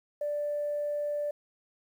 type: tone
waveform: sine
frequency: 587.3 Hz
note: D5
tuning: in tune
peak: -28 dBFS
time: 0.21-1.31 s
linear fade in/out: 5 ms
effects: tanh soft clip ceiling -24 dBFS + 10-bit